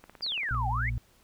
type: click train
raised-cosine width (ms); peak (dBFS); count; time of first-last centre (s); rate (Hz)
0.5; -32; 10; 0.04-0.546; 17.8
type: exponential two-way sweep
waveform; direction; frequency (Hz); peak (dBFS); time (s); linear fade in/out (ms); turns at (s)
sine; down then up; 4978 to 747 to 2306; -29; 0.22-0.9; 10; 0.68
type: harmonic tone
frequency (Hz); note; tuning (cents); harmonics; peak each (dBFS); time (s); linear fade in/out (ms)
58.27; A#1; 0; 1 / 2 / 4; -31 / -31 / -48; 0.51-0.98; 0
effects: pink hiss -63 dBFS RMS until 1.23 s

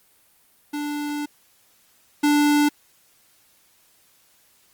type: tone pair in turn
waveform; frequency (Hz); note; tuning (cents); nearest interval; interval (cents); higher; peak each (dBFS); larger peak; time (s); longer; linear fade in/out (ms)
square; 293.7 / 293.7; D4 / D4; 0 / 0; unison; 0; neither; -26 / -16; second; 0.73-1.26 / 2.23-2.69; first; 10
effects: white hiss -59 dBFS RMS until 4.73 s + Opus 32 kbps

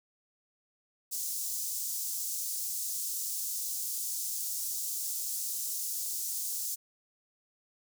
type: high-pass noise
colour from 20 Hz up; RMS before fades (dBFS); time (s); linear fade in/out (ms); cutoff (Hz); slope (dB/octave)
pink; -35; 1.11-6.76; 20; 6000; 24
effects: none

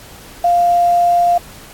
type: tone with quantisation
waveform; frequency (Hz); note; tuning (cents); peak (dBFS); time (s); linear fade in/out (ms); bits
sine; 698.5; F5; 0; -9; 0.44-1.38; 5; 6
effects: pink hiss -38 dBFS RMS until 1.73 s + AAC 64 kbps

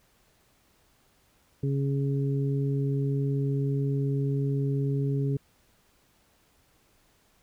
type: harmonic tone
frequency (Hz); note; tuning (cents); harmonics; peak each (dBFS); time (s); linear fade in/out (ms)
138.59; C#3; 0; 1 / 2 / 3; -25 / -33 / -34; 1.63-5.37; 5
effects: pink hiss -65 dBFS RMS until 7.42 s

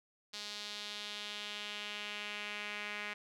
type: tone with band-pass filter sweep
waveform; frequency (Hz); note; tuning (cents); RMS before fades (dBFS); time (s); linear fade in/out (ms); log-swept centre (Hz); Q
sawtooth; 207.7; G#3; 0; -43; 0.33-3.14; 10; 4300 to 2200; 2.4
effects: none

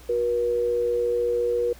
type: tone pair together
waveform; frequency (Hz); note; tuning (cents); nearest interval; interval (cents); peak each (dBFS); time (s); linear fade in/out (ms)
sine; 364.9 / 479.1; F#4 / A#4; -24 / +47; perfect fourth; 471; -30 / -21; 0.09-1.73; 5
effects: added 60 Hz sine -45 dBFS peak until 1.79 s + pink hiss -50 dBFS RMS until 1.79 s

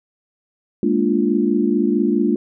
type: chord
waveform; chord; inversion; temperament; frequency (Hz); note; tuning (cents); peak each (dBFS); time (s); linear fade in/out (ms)
sine; Bb dominant seventh; third; equal with one note detuned; 207.7 / 232.3 / 293.7 / 349.2; Ab3 / Bb3 / D4 / F4; 0 / -6 / 0 / 0; -20; 0.83-2.36; 2
effects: none

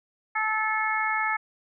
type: harmonic tone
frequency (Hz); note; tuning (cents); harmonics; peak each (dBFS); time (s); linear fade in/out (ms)
434.8; A4; -21; 2 / 3 / 4 / 5; -29 / -29 / -29 / -29; 0.35-1.37; 10
effects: none

